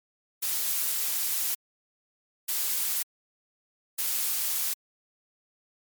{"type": "noise bursts at uneven times", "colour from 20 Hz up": "blue", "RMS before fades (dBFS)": -28, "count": 3, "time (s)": [[0.42, 1.55], [2.48, 3.03], [3.98, 4.74]], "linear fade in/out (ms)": 10, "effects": ["MP3 96 kbps"]}